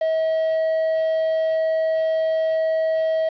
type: tone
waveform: triangle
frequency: 641 Hz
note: E5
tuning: 49 cents flat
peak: -16 dBFS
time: 0.01-3.29 s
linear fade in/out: 5 ms
effects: resampled to 11025 Hz + 8-bit